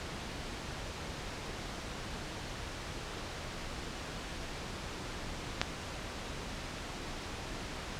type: click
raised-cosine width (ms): 0.2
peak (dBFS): -9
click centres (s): 5.615
effects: pink hiss -41 dBFS RMS until 7.99 s + low-pass 6000 Hz 12 dB/octave